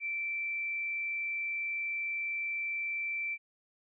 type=tone with frequency modulation; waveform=sine; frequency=2337 Hz; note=D7; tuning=9 cents flat; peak=-32 dBFS; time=0-3.38 s; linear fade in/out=50 ms; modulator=72.5 Hz; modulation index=0.31; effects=none